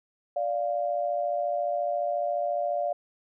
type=tone pair together; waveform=sine; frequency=584.1 / 698.5 Hz; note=D5 / F5; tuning=-10 / 0 cents; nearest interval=minor third; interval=310 cents; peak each=-28 dBFS; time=0.36-2.93 s; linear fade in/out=5 ms; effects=none